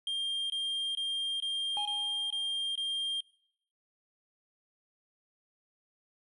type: tone bursts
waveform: triangle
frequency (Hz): 3200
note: G7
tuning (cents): +35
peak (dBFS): -29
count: 7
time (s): 0.07-3.206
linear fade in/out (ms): 2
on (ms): 430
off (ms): 21
type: tone with exponential decay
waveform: triangle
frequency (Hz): 830.6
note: G#5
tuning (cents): 0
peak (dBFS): -32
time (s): 1.77-2.69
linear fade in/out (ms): 0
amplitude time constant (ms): 200
effects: noise-tail reverb RT60 0.7 s tail -22 dB re dry + resampled to 32000 Hz